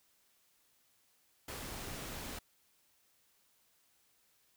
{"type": "noise", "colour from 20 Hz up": "pink", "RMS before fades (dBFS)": -44, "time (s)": [1.48, 2.39], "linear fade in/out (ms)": 5, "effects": ["white hiss -72 dBFS RMS until 4.56 s"]}